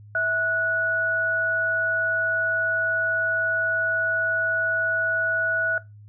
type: tone pair together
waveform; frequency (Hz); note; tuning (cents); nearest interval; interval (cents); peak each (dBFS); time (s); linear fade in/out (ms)
sine; 654 / 1468.2; E5 / F#6; -14 / -14; octave + major second; 1400; -28 / -21; 0.15-5.78; 2
effects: noise-tail reverb RT60 0.2 s tail -18 dB re dry + added 104 Hz sine -43 dBFS peak until 6.08 s